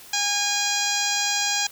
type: harmonic tone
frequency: 817 Hz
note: G#5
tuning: 29 cents flat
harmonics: 1 / 2 / 3 / 4 / 5 / 6 / 7 / 8 / 9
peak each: -30 / -30 / -30 / -30 / -30 / -30 / -30 / -30 / -30 dBFS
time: 0.13-1.67 s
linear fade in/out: 5 ms
effects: white hiss -45 dBFS RMS until 1.71 s